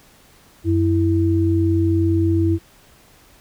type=tone pair together; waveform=sine; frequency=92.5 / 329.6 Hz; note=F#2 / E4; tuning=0 / 0 cents; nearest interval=octave + minor seventh; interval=2200 cents; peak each=-17 dBFS; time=0.64-2.59 s; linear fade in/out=50 ms; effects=pink hiss -51 dBFS RMS until 3.4 s